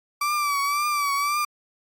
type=tone with vibrato; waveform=35% pulse; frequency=1159 Hz; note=D6; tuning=23 cents flat; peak=-20 dBFS; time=0.21-1.45 s; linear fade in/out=5 ms; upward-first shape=triangle; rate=1.9 Hz; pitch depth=68 cents each way; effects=AAC 64 kbps